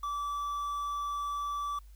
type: tone with quantisation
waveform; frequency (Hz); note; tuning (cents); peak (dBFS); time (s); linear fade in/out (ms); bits
triangle; 1157; D6; -26; -30; 0.03-1.79; 5; 9
effects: added 50 Hz sine -49 dBFS peak until 1.95 s + white hiss -68 dBFS RMS until 1.95 s